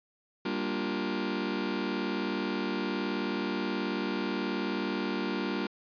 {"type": "chord", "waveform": "sawtooth", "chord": "G minor seventh", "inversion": "none", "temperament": "just", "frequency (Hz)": [196, 235.2, 294, 352.8], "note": ["G3", "Bb3", "D4", "F4"], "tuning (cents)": [0, 16, 2, 18], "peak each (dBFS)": -31, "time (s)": [0.45, 5.67], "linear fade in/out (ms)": 5, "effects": ["resampled to 11025 Hz"]}